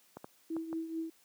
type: clicks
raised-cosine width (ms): 1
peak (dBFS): -29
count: 4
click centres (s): 0.17 / 0.244 / 0.566 / 0.729
type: tone with tremolo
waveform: sine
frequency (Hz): 325.3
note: E4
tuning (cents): -23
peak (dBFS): -32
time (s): 0.5-1.1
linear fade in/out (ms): 5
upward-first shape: triangle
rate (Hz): 4.6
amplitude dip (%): 70
effects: white hiss -66 dBFS RMS until 1.24 s + high-pass 150 Hz 12 dB/octave

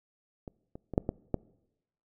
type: clicks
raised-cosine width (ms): 2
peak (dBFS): -27 / -29 / -24 / -10 / -16 / -14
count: 6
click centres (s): 0.478 / 0.755 / 0.937 / 0.979 / 1.091 / 1.343
effects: noise-tail reverb RT60 0.9 s tail -23 dB re dry

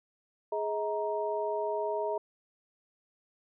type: tone cluster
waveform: sine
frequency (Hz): 418.3 / 637 / 937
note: G#4 / D#5 / A#5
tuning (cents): +12 / +41 / +9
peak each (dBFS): -33 / -33 / -35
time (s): 0.52-2.18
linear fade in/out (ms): 5
effects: none

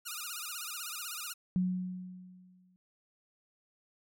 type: tone with vibrato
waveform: 5% pulse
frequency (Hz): 1318.5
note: E6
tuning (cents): 0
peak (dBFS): -27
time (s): 0.05-1.34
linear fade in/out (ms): 20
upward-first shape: sine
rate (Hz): 16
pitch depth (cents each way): 170
type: tone with exponential decay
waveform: sine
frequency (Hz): 182.9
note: F#3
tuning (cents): -20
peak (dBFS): -25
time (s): 1.56-2.76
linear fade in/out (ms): 0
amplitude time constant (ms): 260
effects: none

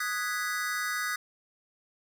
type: chord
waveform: square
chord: G# minor seventh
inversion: second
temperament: equal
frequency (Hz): 1244.5 / 1480 / 1661.2 / 1975.5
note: D#6 / F#6 / G#6 / B6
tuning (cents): 0 / 0 / 0 / 0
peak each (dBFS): -36 / -36 / -36 / -36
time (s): 0-1.16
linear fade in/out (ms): 5
effects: none

